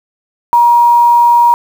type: tone with quantisation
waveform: sine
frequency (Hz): 950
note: A#5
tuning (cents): +33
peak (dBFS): -4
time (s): 0.53-1.54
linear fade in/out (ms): 0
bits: 5
effects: none

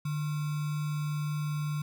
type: tone with sample-and-hold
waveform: sine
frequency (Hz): 149.7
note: D3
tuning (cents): +33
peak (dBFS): -29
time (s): 0.05-1.82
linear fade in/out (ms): 5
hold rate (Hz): 1225
effects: none

